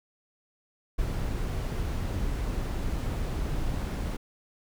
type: noise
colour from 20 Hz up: brown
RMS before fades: -30 dBFS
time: 0.98-4.17 s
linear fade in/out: 10 ms
effects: none